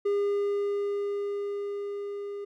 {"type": "tone with level ramp", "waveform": "triangle", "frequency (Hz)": 405.3, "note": "G#4", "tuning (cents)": -42, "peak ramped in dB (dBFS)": [-21, -32], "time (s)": [0.05, 2.45], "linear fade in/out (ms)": 10, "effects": []}